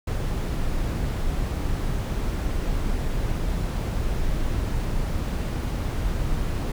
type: noise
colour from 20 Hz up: brown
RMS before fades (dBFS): -25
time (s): 0.07-6.72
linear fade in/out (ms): 5
effects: none